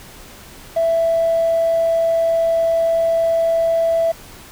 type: tone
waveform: triangle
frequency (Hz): 662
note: E5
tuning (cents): +7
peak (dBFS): -10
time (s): 0.76-4.12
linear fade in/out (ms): 10
effects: tanh soft clip ceiling -11 dBFS + pink hiss -40 dBFS RMS until 4.51 s